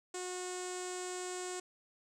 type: tone with low-pass filter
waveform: sawtooth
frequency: 363.6 Hz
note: F#4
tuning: 30 cents flat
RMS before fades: -41 dBFS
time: 0.14-1.6 s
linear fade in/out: 5 ms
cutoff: 7800 Hz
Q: 6.9
effects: 12-bit